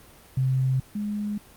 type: tone pair in turn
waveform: sine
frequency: 131 / 207.9 Hz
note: C3 / G#3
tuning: +2 / +2 cents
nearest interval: minor sixth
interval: 800 cents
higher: second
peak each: -20 / -26 dBFS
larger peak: first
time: 0.37-0.8 / 0.95-1.38 s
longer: neither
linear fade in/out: 5 ms
effects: pink hiss -51 dBFS RMS until 1.56 s + Opus 32 kbps